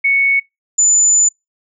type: tone pair in turn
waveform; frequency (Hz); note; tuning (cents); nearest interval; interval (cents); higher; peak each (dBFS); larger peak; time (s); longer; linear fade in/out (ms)
sine; 2217 / 7012; C#7 / A8; 0 / -7; octave + minor sixth; 1993; second; -10 / -8; second; 0.04-0.4 / 0.78-1.29; second; 10
effects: noise-tail reverb RT60 0.2 s tail -26 dB re dry